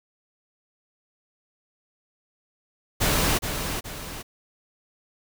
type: noise with echo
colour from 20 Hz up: pink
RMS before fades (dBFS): -22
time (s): 3-3.39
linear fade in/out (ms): 20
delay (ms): 420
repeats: 2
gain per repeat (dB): -7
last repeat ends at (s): 4.23
effects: none